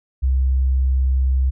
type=tone; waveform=sine; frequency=65.41 Hz; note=C2; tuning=in tune; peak=-14 dBFS; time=0.22-1.51 s; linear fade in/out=20 ms; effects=none